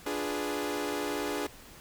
sawtooth chord, D diminished seventh, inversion none, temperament equal with one note detuned, 293.7 / 350.4 / 415.3 / 493.9 Hz, D4 / F4 / Ab4 / Cb5, 0 / +6 / 0 / 0 cents, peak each -31 / -35 / -31 / -36 dBFS, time 0.06-1.47 s, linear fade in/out 5 ms, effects pink hiss -51 dBFS RMS until 1.8 s

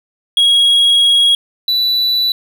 triangle tone pair in turn, 3306 / 3963 Hz, G#7 / B7, -9 / +5 cents, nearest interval minor third, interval 314 cents, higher second, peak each -6 / -10 dBFS, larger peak first, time 0.37-1.35 / 1.68-2.32 s, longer first, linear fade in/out 2 ms, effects none

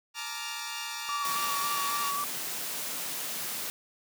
10% pulse chord, Bb major seventh, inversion third, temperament equal with one note detuned, 862.4 / 932.3 / 1174.7 / 1396.9 Hz, A5 / Bb5 / D6 / F6, -35 / 0 / 0 / 0 cents, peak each -34 / -31 / -31 / -33 dBFS, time 0.14-2.13 s, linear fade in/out 50 ms
sine tone with vibrato, 1146 Hz, D6, 43 cents flat, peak -30 dBFS, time 1.09-2.24 s, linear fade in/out 0 ms, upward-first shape square, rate 3.7 Hz, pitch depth 22 cents each way
white high-pass noise, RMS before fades -35 dBFS, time 1.25-3.7 s, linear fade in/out 0 ms, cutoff 130 Hz, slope 48 dB/octave
effects none

